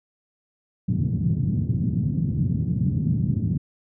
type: band-pass noise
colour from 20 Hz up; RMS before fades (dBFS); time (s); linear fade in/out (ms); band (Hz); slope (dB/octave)
pink; -23; 0.88-3.58; 10; 100 to 200; 24
effects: none